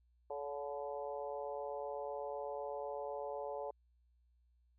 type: harmonic tone with a mistuned harmonic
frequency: 144 Hz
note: D3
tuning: 34 cents flat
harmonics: 3 / 4 / 5 / 6 / 7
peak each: -45 / -43 / -48 / -47 / -54 dBFS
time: 0.3-3.71 s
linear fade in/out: 5 ms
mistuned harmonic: 4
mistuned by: -24 cents
effects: added 60 Hz sine -69 dBFS peak until 4.78 s